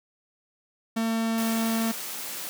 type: tone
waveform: 45% pulse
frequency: 225.8 Hz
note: A3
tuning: 45 cents sharp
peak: -24 dBFS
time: 0.96-1.92 s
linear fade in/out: 10 ms
type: high-pass noise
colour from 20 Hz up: white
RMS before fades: -35 dBFS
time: 1.38-2.49 s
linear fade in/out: 0 ms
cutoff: 180 Hz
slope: 12 dB/octave
effects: none